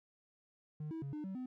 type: tone with pitch steps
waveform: triangle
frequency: 152 / 323.7 / 138.8 / 301.4 / 191.1 / 254.3 Hz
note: D#3 / E4 / C#3 / D4 / G3 / C4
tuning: -40 / -31 / +3 / +45 / -44 / -49 cents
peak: -37 dBFS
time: 0.8-1.46 s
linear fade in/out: 5 ms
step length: 110 ms
effects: tanh soft clip ceiling -33 dBFS